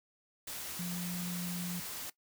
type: tone in noise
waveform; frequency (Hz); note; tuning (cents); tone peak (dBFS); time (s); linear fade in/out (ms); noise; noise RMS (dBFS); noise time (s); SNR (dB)
sine; 176.7; F3; +21; -36; 0.79-1.8; 5; white; -42; 0.47-2.1; +3
effects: noise-tail reverb RT60 0.1 s tail -18 dB re dry